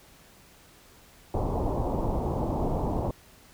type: low-pass noise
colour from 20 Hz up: pink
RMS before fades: -28 dBFS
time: 1.34-3.11 s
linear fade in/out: 2 ms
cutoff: 990 Hz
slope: 48 dB/octave
effects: pink hiss -55 dBFS RMS until 3.53 s